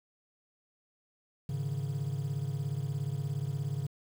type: chord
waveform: triangle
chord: Ab suspended fourth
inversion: none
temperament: equal with one note detuned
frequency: 104.37 / 138.59 / 155.56 Hz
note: Ab2 / Db3 / Eb3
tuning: +9 / 0 / 0 cents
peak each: -37 / -31 / -37 dBFS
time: 1.49-3.87 s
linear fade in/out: 5 ms
effects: 9-bit